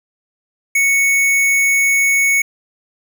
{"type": "tone", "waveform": "square", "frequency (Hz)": 2217, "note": "C#7", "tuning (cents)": 0, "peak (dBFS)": -12, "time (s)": [0.75, 2.42], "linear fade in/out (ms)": 5, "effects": []}